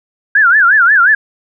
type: tone with vibrato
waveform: sine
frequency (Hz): 1552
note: G6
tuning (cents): -18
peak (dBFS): -5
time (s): 0.35-1.15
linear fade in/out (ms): 5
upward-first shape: sine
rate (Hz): 5.6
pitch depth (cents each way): 220
effects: none